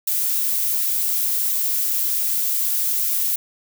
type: noise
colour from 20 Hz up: violet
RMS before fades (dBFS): -21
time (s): 0.07-3.36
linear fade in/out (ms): 5
effects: none